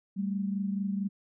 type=tone pair together; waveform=sine; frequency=195.61 / 220 Hz; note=G3 / A3; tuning=-3 / 0 cents; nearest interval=major second; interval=203 cents; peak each=-29 / -36 dBFS; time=0.16-1.09 s; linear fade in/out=20 ms; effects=none